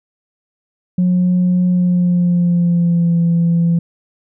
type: tone with pitch glide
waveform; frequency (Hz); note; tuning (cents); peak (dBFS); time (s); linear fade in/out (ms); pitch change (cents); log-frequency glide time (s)
sine; 180.3 to 169.2; F#3 to E3; -45 to +45; -9; 0.98-3.79; 5; -110; 1.66-3.19
effects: tanh soft clip ceiling -8 dBFS